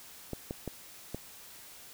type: clicks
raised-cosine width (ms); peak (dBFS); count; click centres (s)
2; -22; 4; 0.333 / 0.509 / 0.677 / 1.146
effects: white hiss -51 dBFS RMS until 1.93 s